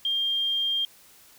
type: tone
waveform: sine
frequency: 3200 Hz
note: G7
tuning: 35 cents sharp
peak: -23 dBFS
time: 0.05-0.85 s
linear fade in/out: 2 ms
effects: white hiss -54 dBFS RMS until 1.38 s